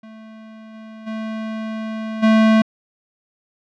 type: tone with level steps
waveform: square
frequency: 220 Hz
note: A3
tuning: in tune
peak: -38 / -36 / -25 / -11 dBFS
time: 0.03-2.62 s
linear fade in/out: 5 ms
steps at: 0.73 / 1.06 / 2.22 s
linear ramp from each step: 20 ms
effects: low-pass 3000 Hz 12 dB/octave